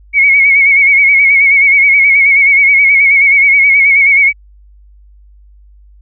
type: tone with vibrato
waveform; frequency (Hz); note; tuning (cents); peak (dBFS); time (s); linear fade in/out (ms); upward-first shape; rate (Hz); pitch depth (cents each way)
sine; 2217; C#7; 0; -4; 0.13-4.33; 50; sine; 9.4; 56
effects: added 50 Hz sine -38 dBFS peak until 6.01 s